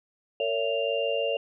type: tone cluster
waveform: sine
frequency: 457.9 / 564 / 666 / 2789 Hz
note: A#4 / C#5 / E5 / F7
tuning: -31 / +30 / +18 / -3 cents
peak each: -29 / -28 / -33 / -32 dBFS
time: 0.4-1.37 s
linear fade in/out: 2 ms
effects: none